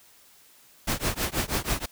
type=noise with tremolo; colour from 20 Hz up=pink; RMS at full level=-24 dBFS; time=0.87-1.86 s; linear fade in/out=10 ms; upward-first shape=triangle; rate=6.2 Hz; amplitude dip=100%; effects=white hiss -56 dBFS RMS until 1.91 s